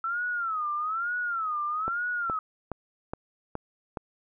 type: tone with vibrato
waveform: sine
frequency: 1320 Hz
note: E6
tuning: 2 cents sharp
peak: -27 dBFS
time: 0.04-2.39 s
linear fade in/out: 2 ms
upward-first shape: sine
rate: 1.1 Hz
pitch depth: 180 cents each way
type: click train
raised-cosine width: 1 ms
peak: -18 dBFS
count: 6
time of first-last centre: 1.88-3.972 s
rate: 2.39 Hz
effects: none